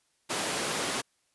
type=high-pass noise; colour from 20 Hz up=pink; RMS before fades=-31 dBFS; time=0.29-1.02 s; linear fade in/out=20 ms; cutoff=250 Hz; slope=12 dB/octave; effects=white hiss -72 dBFS RMS until 1.34 s + resampled to 24000 Hz